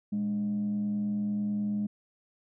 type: tone with frequency modulation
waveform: sine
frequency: 206.9 Hz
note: G#3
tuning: 6 cents flat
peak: -26 dBFS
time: 0.12-1.87 s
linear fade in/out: 10 ms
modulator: 90.8 Hz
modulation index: 0.25
effects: tanh soft clip ceiling -24 dBFS